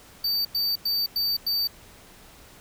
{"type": "tone bursts", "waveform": "square", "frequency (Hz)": 4610, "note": "D8", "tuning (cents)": -33, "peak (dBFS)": -23, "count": 5, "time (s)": [0.24, 1.674], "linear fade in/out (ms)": 5, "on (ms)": 210, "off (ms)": 96, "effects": ["pink hiss -50 dBFS RMS until 2.6 s"]}